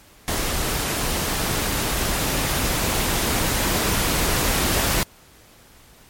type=noise with level ramp; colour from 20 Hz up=pink; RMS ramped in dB=-24 to -20 dBFS; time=0.28-5.03 s; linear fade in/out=0 ms; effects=pink hiss -50 dBFS RMS until 6.09 s + MP3 64 kbps